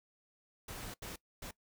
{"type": "noise bursts at uneven times", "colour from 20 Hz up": "pink", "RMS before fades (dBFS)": -45, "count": 3, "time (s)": [[0.68, 0.94], [1.02, 1.16], [1.42, 1.51]], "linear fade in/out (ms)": 5, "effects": ["noise-tail reverb RT60 0.1 s tail -20 dB re dry"]}